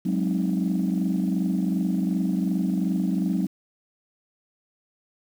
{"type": "chord", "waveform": "sine", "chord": "Ab dominant seventh", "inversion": "third", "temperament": "equal", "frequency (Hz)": [185, 207.7, 261.6, 311.1], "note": ["Gb3", "Ab3", "C4", "Eb4"], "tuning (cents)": [0, 0, 0, 0], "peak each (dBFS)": [-23, -27, -28, -29], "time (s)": [0.05, 3.47], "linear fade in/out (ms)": 10, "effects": ["tanh soft clip ceiling -15 dBFS", "8-bit"]}